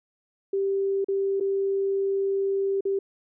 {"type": "tone with dropouts", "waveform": "sine", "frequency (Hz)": 392, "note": "G4", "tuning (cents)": 0, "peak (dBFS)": -22, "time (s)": [0.53, 2.99], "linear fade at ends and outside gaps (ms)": 5, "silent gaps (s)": [[1.045, 1.084], [1.4, 1.407], [2.808, 2.852]], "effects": []}